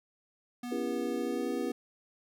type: tone with pitch glide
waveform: square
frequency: 244.1 to 248.2 Hz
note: B3 to B3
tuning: -20 to +9 cents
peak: -37 dBFS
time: 0.63-1.72 s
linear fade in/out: 5 ms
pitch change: +29 cents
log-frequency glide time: 1.15-1.48 s
type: chord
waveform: sine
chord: C# diminished seventh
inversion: none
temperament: just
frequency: 277.2 / 332.6 / 399.1 / 479 Hz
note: C#4 / E4 / G4 / Bb4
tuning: 0 / +16 / +31 / +47 cents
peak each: -37 dBFS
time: 0.71-1.72 s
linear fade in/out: 10 ms
effects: none